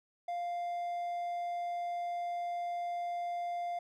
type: tone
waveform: triangle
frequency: 698.5 Hz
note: F5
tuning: in tune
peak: -32 dBFS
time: 0.28-3.79 s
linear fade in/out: 5 ms
effects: none